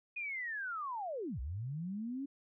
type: linear two-way sweep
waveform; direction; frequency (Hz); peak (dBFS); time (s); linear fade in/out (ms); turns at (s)
sine; down then up; 2489 to 57.1 to 283.9; -37; 0.16-2.26; 10; 1.4
effects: none